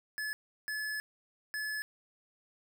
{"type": "tone bursts at uneven times", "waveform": "square", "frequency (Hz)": 1717, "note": "A6", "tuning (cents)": -43, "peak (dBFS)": -35, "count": 3, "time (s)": [[0.18, 0.33], [0.68, 1], [1.54, 1.82]], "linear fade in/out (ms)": 0, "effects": []}